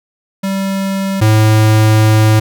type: tone pair in turn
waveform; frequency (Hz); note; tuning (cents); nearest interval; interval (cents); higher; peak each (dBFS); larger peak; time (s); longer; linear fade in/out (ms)
square; 194.2 / 108.7; G3 / A2; -16 / -21; minor seventh; 1005; first; -15 / -7; second; 0.43-1.21 / 1.21-2.4; second; 10
effects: none